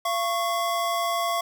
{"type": "tone pair together", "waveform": "square", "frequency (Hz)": [684.7, 1104], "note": ["F5", "C#6"], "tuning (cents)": [-34, -7], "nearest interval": "minor sixth", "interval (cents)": 827, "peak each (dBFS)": [-27, -27], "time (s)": [0.05, 1.41], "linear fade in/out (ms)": 5, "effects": []}